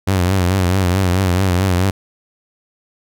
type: tone with vibrato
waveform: sawtooth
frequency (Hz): 92.5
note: F#2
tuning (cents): 0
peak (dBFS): -9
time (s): 0.07-1.91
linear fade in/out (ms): 10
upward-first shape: triangle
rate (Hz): 4.6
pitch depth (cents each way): 110
effects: none